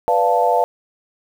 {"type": "chord", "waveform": "sine", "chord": "B half-diminished seventh", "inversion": "none", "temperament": "equal", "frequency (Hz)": [493.9, 587.3, 698.5, 880], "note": ["B4", "D5", "F5", "A5"], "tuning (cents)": [0, 0, 0, 0], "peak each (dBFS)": [-19, -21, -17, -18], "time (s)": [0.08, 0.64], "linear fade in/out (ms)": 0, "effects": ["7-bit"]}